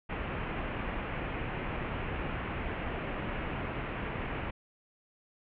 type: low-pass noise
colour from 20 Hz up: pink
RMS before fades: -36 dBFS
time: 0.09-4.51 s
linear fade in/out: 10 ms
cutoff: 2800 Hz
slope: 48 dB/octave
effects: none